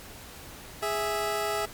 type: tone pair together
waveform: 20% pulse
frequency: 414.5 / 658 Hz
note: G#4 / E5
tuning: -3 / -3 cents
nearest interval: minor sixth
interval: 800 cents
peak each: -25 dBFS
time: 0.82-1.66 s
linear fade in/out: 10 ms
effects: pink hiss -45 dBFS RMS until 1.73 s + MP3 96 kbps